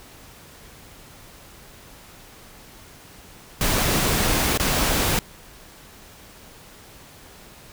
pink noise with dropouts, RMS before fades -21 dBFS, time 3.61-5.19 s, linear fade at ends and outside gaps 1 ms, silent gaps 4.575-4.598 s, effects pink hiss -46 dBFS RMS until 7.72 s

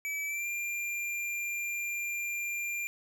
square tone with pitch glide, 2300 to 2387 Hz, D7 to D7, -37 to +28 cents, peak -33 dBFS, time 0.05-2.87 s, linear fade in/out 0 ms, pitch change +65 cents, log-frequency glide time 0.26-0.47 s, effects none

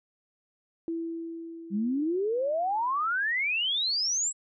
sine tone with exponential decay, 331.3 Hz, E4, 9 cents sharp, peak -28 dBFS, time 0.88-3.46 s, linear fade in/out 1 ms, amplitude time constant 560 ms
sine exponential sweep, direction up, 190 to 7902 Hz, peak -25 dBFS, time 1.7-4.33 s, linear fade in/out 50 ms
effects none

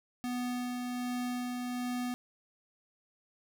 square tone with tremolo, 246.9 Hz, B3, in tune, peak -33 dBFS, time 0.24-2.14 s, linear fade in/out 0 ms, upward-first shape sine, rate 1.3 Hz, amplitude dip 25%, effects none

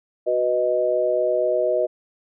sine chord, B major, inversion second, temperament equal, 370 / 493.9 / 622.3 Hz, F#4 / B4 / D#5, 0 / 0 / 0 cents, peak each -25 / -23 / -20 dBFS, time 0.26-1.87 s, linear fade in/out 20 ms, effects none

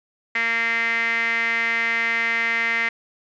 sawtooth tone with band-pass filter, 229.9 Hz, A#3, 24 cents flat, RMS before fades -22 dBFS, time 0.35-2.89 s, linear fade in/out 5 ms, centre 2000 Hz, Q 8.9, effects resampled to 16000 Hz

